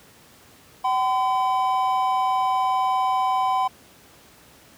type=tone pair together; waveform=triangle; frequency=762 / 1017.1 Hz; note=G5 / C6; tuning=-49 / -49 cents; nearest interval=perfect fourth; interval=500 cents; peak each=-20 dBFS; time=0.84-3.68 s; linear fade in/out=10 ms; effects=pink hiss -51 dBFS RMS until 4.77 s + high-pass 80 Hz 12 dB/octave